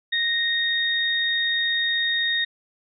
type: tone pair together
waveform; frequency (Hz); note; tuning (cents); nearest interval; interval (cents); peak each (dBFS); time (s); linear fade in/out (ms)
sine; 1864.7 / 3708; A#6 / A#7; 0 / -10; octave; 1190; -23; 0.12-2.45; 10
effects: none